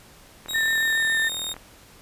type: click train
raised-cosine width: 0.5 ms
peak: -24 dBFS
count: 46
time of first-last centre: 0.46-1.566 s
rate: 40.7 Hz
type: tone with pitch glide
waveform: sawtooth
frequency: 3800 to 3700 Hz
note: A#7 to A#7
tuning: +33 to -14 cents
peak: -25 dBFS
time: 0.48-1.54 s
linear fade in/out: 20 ms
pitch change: -47 cents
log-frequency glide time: 0.7-1.27 s
type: tone with vibrato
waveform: sine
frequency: 1794 Hz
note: A6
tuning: 33 cents sharp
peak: -20 dBFS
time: 0.54-1.29 s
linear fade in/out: 10 ms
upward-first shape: square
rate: 7.2 Hz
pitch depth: 10 cents each way
effects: pink hiss -50 dBFS RMS until 2.01 s + resampled to 32000 Hz